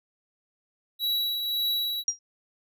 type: tone with tremolo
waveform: square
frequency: 3906 Hz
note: B7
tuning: 20 cents flat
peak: -24 dBFS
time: 0.99-2.04 s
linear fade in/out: 50 ms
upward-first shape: triangle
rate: 1.8 Hz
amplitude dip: 45%
type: tone with exponential decay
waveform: sine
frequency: 5700 Hz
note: F8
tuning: 34 cents sharp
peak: -18 dBFS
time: 2.08-2.19 s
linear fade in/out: 2 ms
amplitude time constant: 22 ms
effects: none